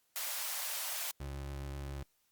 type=high-pass noise; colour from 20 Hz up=white; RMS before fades=-38 dBFS; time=0.16-1.11 s; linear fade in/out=0 ms; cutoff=550 Hz; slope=48 dB/octave
type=tone with vibrato; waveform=30% pulse; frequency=69.3 Hz; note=C#2; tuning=in tune; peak=-37 dBFS; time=1.2-2.03 s; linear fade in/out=5 ms; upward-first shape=sine; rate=7.2 Hz; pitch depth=15 cents each way
effects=white hiss -75 dBFS RMS until 2.31 s + Opus 48 kbps